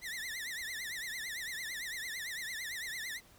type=tone with vibrato; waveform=sawtooth; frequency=1900 Hz; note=A#6; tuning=33 cents sharp; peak=-35 dBFS; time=0.01-3.21 s; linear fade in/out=50 ms; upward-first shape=triangle; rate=8.9 Hz; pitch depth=200 cents each way; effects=pink hiss -61 dBFS RMS until 3.38 s